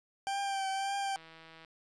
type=tone with vibrato; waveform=40% pulse; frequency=784 Hz; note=G5; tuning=in tune; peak=-31 dBFS; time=0.27-1.16 s; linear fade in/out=0 ms; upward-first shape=triangle; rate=1.8 Hz; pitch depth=34 cents each way
type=click train; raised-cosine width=0.3 ms; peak=-37 dBFS; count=80; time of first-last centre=1.16-1.648 s; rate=162 Hz
effects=resampled to 22050 Hz + 11-bit